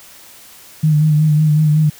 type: tone with vibrato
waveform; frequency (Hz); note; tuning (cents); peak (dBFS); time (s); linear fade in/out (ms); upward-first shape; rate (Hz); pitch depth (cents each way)
sine; 152.8; D#3; -31; -9; 0.83-1.9; 10; sine; 5.4; 38
effects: white hiss -41 dBFS RMS until 1.99 s